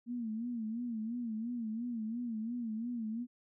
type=tone with vibrato; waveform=sine; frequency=230.1 Hz; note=A#3; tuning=22 cents flat; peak=-35 dBFS; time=0.06-3.27 s; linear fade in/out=50 ms; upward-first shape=sine; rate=2.9 Hz; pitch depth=110 cents each way; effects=none